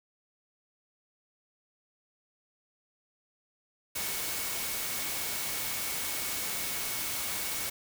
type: tone in noise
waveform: sine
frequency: 2217 Hz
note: C#7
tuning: in tune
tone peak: -45 dBFS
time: 3.95-7.7 s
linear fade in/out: 10 ms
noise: white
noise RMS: -34 dBFS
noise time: 3.95-7.7 s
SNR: -14 dB
effects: none